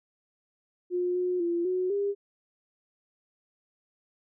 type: tone with pitch steps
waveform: sine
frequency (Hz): 357.4 / 361.3 / 343 / 367.3 / 402.6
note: F4 / F#4 / F4 / F#4 / G4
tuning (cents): +40 / -41 / -31 / -13 / +46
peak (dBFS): -25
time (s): 0.9-2.15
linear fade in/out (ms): 50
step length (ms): 250
effects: none